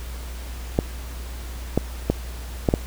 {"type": "clicks", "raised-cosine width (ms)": 2, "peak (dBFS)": -4, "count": 5, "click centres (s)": [0.789, 1.776, 2.1, 2.688, 2.739], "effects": ["added 60 Hz sine -31 dBFS peak until 2.86 s", "pink hiss -41 dBFS RMS until 2.86 s"]}